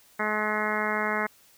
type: harmonic tone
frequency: 212.8 Hz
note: G#3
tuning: 42 cents sharp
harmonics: 1 / 2 / 3 / 4 / 5 / 6 / 7 / 8 / 9 / 10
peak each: -34 / -34 / -34 / -34 / -34 / -34 / -34 / -34 / -34 / -34 dBFS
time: 0.19-1.27 s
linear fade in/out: 10 ms
effects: white hiss -58 dBFS RMS until 1.57 s